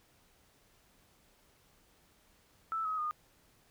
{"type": "tone with pitch steps", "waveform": "sine", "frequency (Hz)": [1318.5, 1270.6, 1224.5], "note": ["E6", "D#6", "D#6"], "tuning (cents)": [0, 36, -28], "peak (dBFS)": -32, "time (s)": [2.72, 3.11], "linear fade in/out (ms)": 0, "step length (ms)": 130, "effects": ["pink hiss -67 dBFS RMS until 3.7 s"]}